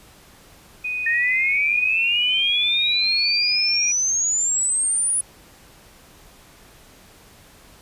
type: tone with pitch glide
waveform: sine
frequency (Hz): 2489 to 2415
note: D#7 to D7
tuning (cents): 0 to +48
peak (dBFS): -23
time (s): 0.84-3.92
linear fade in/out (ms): 10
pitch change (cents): -52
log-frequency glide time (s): 1.62-2.75
type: exponential sweep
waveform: sine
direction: up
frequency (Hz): 1824 to 9940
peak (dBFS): -18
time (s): 1.06-5.21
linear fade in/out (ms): 5
effects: pink hiss -49 dBFS RMS until 7.81 s + resampled to 32000 Hz